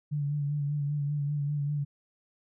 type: tone with vibrato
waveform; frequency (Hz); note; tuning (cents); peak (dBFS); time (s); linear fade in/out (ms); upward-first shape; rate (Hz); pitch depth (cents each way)
sine; 145.2; D3; -19; -27; 0.11-1.85; 20; sine; 5.1; 37
effects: none